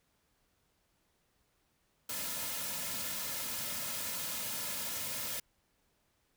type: noise with comb filter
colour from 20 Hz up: white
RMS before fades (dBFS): -38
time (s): 2.09-5.4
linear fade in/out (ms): 5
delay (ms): 2.6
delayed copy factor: -0.65
effects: pink hiss -75 dBFS RMS until 6.36 s